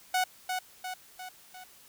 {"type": "tone with echo", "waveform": "sawtooth", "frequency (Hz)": 739, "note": "F#5", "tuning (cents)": -2, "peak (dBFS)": -21, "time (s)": [0.14, 0.24], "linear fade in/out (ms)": 5, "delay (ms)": 350, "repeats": 4, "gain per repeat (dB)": -5, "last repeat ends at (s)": 1.64, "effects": ["white hiss -56 dBFS RMS until 1.88 s"]}